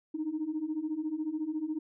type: beating tone pair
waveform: sine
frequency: 301.1 / 315.1 Hz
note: D4 / D#4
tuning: +43 / +22 cents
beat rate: 14 Hz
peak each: -35 / -32 dBFS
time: 0.14-1.79 s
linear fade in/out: 10 ms
effects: tanh soft clip ceiling -25 dBFS